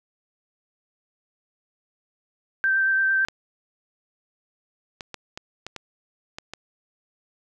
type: tone with vibrato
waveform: sine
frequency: 1561 Hz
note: G6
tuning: 8 cents flat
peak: -18 dBFS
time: 2.64-3.25 s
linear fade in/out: 0 ms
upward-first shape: sine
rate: 8.8 Hz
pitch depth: 14 cents each way
type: clicks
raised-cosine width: 0.2 ms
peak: -17 dBFS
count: 8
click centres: 3.285 / 5.008 / 5.143 / 5.375 / 5.666 / 5.763 / 6.385 / 6.536 s
effects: none